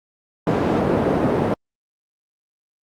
white band-pass noise, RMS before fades -19 dBFS, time 0.47-1.54 s, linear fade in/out 2 ms, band 110 to 510 Hz, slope 12 dB/octave, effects Opus 48 kbps

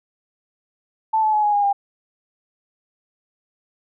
sine tone with pitch steps, 880 / 863.9 / 848.1 / 832.5 / 817.3 / 802.3 Hz, A5 / A5 / G#5 / G#5 / G#5 / G5, 0 / -32 / +36 / +4 / -28 / +40 cents, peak -15 dBFS, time 1.13-1.73 s, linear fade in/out 10 ms, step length 100 ms, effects none

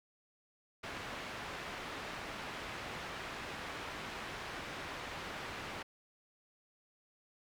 white low-pass noise, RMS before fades -44 dBFS, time 0.83-5.83 s, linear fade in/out 10 ms, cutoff 2200 Hz, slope 12 dB/octave, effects none

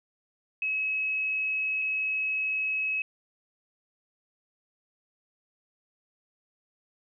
sine tone pair in turn, 2567 / 2567 Hz, E7 / E7, -47 / -47 cents, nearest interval unison, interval 0 cents, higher neither, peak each -26 dBFS, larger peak neither, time 0.62-1.82 / 1.82-3.02 s, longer neither, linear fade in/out 2 ms, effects none

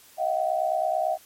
sine tone cluster, 631 / 700 / 760 Hz, D#5 / F5 / F#5, +24 / +4 / +46 cents, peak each -26 / -27 / -27 dBFS, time 0.17-1.18 s, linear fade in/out 50 ms, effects white hiss -53 dBFS RMS until 1.25 s + MP3 64 kbps

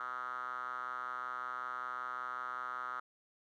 5% pulse tone with band-pass filter, 125.3 Hz, B2, 25 cents sharp, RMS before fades -41 dBFS, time 0-3 s, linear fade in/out 2 ms, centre 1300 Hz, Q 8, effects none

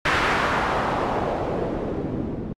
white noise with low-pass filter sweep, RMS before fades -24 dBFS, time 0.05-2.53 s, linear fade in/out 5 ms, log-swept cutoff 1900 to 250 Hz, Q 1.3, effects AAC 64 kbps

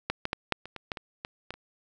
clicks, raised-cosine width 0.3 ms, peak -11 / -13 / -12 / -8 / -25 / -22 / -15 / -21 / -18 / -19 / -30 dBFS, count 11, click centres 0.1 / 0.254 / 0.331 / 0.523 / 0.656 / 0.763 / 0.918 / 0.972 / 1.249 / 1.506 / 1.54 s, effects none

